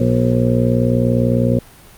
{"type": "harmonic tone", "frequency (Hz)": 59.9, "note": "A#1", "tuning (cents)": 48, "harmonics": [1, 2, 3, 4, 6, 7, 8, 9], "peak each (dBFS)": [-28, -16, -21, -17, -26, -28, -23, -21], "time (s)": [0, 1.59], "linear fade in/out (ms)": 5, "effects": ["pink hiss -43 dBFS RMS until 1.97 s", "Opus 32 kbps"]}